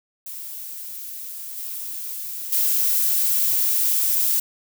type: noise with level steps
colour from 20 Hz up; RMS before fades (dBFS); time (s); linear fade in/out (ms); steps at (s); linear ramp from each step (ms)
violet; -34 / -31 / -20; 0.26-4.4; 5; 1.57 / 2.52; 5
effects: none